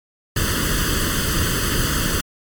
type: noise with comb filter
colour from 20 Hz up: pink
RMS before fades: -20 dBFS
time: 0.36-2.21 s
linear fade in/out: 5 ms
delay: 0.64 ms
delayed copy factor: +0.9
effects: MP3 96 kbps